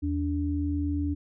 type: tone pair together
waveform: sine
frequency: 81.21 / 289.4 Hz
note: E2 / D4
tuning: -25 / -25 cents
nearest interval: octave + minor seventh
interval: 2200 cents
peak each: -28 dBFS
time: 0.02-1.15 s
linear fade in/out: 20 ms
effects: none